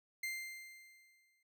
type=tone with exponential decay; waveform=40% pulse; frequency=2093 Hz; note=C7; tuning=in tune; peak=-36 dBFS; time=0.23-1.43 s; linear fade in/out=5 ms; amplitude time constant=260 ms; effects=noise-tail reverb RT60 0.1 s tail -26 dB re dry